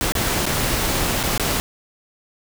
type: noise with dropouts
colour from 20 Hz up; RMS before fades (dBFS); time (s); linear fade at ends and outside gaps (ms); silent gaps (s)
pink; -21; 0.01-1.6; 0; 0.121-0.152 / 0.456-0.464 / 1.23-1.236 / 1.378-1.397
effects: none

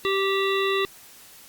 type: harmonic tone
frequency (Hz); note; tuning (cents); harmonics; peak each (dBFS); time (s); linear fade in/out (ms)
390; G4; -9; 1 / 3 / 5 / 7 / 9 / 10; -23 / -28 / -30 / -31 / -33 / -33; 0.05-0.85; 0
effects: white hiss -48 dBFS RMS until 1.48 s + Opus 48 kbps

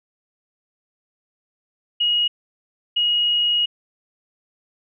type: tone bursts at uneven times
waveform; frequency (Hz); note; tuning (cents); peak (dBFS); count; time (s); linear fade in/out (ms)
sine; 2889; F#7; -42; -16; 2; 2-2.28 / 2.96-3.66; 10
effects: none

